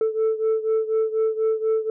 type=beating tone pair; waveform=sine; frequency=440 / 444.1 Hz; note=A4 / A4; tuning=0 / +16 cents; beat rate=4.1 Hz; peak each=-19 / -22 dBFS; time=0.01-1.9 s; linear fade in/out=2 ms; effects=tanh soft clip ceiling -16 dBFS